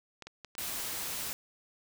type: clicks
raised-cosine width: 0.2 ms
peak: -27 dBFS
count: 8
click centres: 0.223 / 0.27 / 0.447 / 0.552 / 0.687 / 0.8 / 1.009 / 1.137 s
type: noise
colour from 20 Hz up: white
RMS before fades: -37 dBFS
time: 0.58-1.33 s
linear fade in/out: 0 ms
effects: none